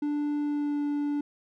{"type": "tone with pitch glide", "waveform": "triangle", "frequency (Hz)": [293.7, 290.7], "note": ["D4", "D4"], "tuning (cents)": [0, -18], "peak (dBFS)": -24, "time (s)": [0.02, 1.21], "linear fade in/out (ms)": 5, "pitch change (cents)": -18, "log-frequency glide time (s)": [0.4, 0.83], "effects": []}